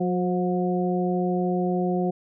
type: harmonic tone with a mistuned harmonic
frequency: 180.7 Hz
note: F#3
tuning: 41 cents flat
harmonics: 1 / 2 / 3 / 4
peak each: -24 / -26 / -32 / -30 dBFS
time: 0-2.11 s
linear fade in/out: 10 ms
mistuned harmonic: 3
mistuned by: -43 cents
effects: none